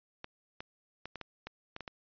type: clicks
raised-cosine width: 0.3 ms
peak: -25 dBFS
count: 9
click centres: 0.244 / 0.605 / 1.056 / 1.157 / 1.213 / 1.47 / 1.764 / 1.807 / 1.878 s
effects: resampled to 11025 Hz